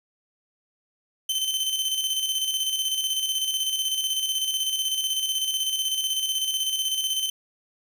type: tone with tremolo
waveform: sawtooth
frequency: 3078 Hz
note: G7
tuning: 32 cents flat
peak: -19 dBFS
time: 1.29-7.3 s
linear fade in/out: 5 ms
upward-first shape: square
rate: 16 Hz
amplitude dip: 45%
effects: none